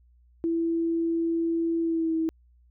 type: tone with pitch glide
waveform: sine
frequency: 332.2 to 322.9 Hz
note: E4 to E4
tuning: +13 to -36 cents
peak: -23 dBFS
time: 0.44-2.29 s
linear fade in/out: 0 ms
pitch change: -49 cents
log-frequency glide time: 1.81-2.15 s
effects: added 60 Hz sine -56 dBFS peak until 2.7 s